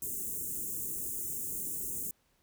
white band-stop noise, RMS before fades -37 dBFS, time 0.02-2.11 s, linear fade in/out 2 ms, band 430 to 6900 Hz, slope 48 dB/octave, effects pink hiss -72 dBFS RMS until 2.42 s

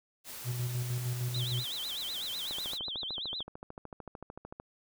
white noise, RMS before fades -44 dBFS, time 0.24-2.79 s, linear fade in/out 50 ms
triangle tone with tremolo, 123.1 Hz, B2, 5 cents flat, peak -28 dBFS, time 0.44-1.65 s, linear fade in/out 50 ms, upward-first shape square, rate 6.5 Hz, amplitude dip 40%
sine tone with vibrato, 3539 Hz, A7, 9 cents sharp, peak -35 dBFS, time 1.34-3.43 s, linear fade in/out 5 ms, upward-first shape sine, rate 8 Hz, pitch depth 240 cents each way
click train, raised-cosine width 1 ms, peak -29 dBFS, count 29, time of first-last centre 2.51-4.6 s, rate 13.4 Hz
effects none

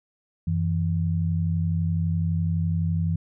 sine tone pair together, 92 / 163.93 Hz, F#2 / E3, -9 / -9 cents, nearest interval minor seventh, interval 1000 cents, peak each -24 dBFS, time 0.47-3.16 s, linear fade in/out 5 ms, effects none

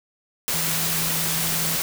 sine tone in noise, 162.8 Hz, E3, 21 cents flat, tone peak -31 dBFS, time 0.54-1.76 s, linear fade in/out 0 ms, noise white, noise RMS -24 dBFS, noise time 0.48-1.82 s, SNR -10 dB, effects none

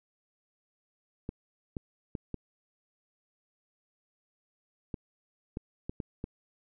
clicks, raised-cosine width 3 ms, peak -22 dBFS, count 9, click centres 1.291 / 1.768 / 2.152 / 2.343 / 4.942 / 5.571 / 5.895 / 6.002 / 6.241 s, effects none

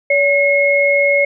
sine tone pair together, 568.3 / 2166 Hz, C#5 / C#7, +43 / -41 cents, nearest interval octave + major seventh, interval 2316 cents, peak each -13 dBFS, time 0.1-1.25 s, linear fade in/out 5 ms, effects none

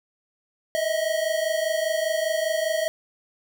square tone pair together, 625 / 650 Hz, D#5 / E5, +8 / -24 cents, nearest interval minor second, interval 68 cents, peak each -26 dBFS, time 0.75-2.88 s, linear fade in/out 0 ms, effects 10-bit

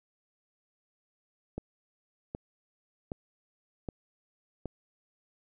click train, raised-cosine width 2 ms, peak -22 dBFS, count 5, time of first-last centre 1.58-4.657 s, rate 1.3 Hz, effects none

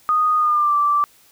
sine tone with pitch glide, 1238 to 1168.5 Hz, D#6 to D6, -9 to -9 cents, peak -14 dBFS, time 0.09-1.04 s, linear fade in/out 0 ms, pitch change -100 cents, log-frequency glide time 0.37-0.75 s, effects white hiss -53 dBFS RMS until 1.31 s

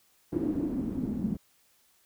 white noise with low-pass filter sweep, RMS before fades -31 dBFS, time 0.32-1.37 s, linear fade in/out 10 ms, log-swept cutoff 320 to 210 Hz, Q 6.4, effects white hiss -66 dBFS RMS until 2.05 s

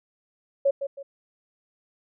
sine tone with echo, 554.4 Hz, C#5, in tune, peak -17 dBFS, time 0.65-0.71 s, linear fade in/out 10 ms, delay 160 ms, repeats 2, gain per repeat -9 dB, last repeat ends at 1.03 s, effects none

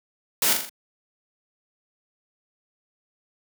white noise with echo, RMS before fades -21 dBFS, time 0.42-0.53 s, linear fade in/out 2 ms, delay 41 ms, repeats 4, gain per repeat -5 dB, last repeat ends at 0.694 s, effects high-pass 150 Hz 12 dB/octave

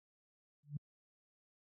sine tone with exponential growth, 145.7 Hz, D3, 13 cents flat, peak -34 dBFS, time 0.63-0.77 s, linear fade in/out 5 ms, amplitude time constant 30 ms, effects high-pass 80 Hz 12 dB/octave

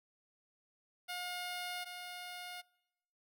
10% pulse tone pair in turn, 716 / 716 Hz, F5 / F5, +43 / +43 cents, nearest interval unison, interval 0 cents, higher neither, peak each -31 / -36 dBFS, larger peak first, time 1.08-1.85 / 1.85-2.62 s, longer neither, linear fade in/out 20 ms, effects noise-tail reverb RT60 0.9 s tail -25 dB re dry

